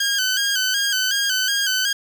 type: tone with vibrato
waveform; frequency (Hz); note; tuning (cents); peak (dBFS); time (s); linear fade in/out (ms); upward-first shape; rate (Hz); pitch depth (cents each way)
15% pulse; 1568; G6; 0; -12; 0-1.93; 5; square; 2.7; 58
effects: none